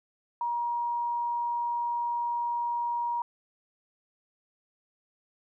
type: tone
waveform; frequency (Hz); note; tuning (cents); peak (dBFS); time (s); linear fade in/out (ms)
sine; 950; A#5; +33; -27; 0.41-3.22; 2
effects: none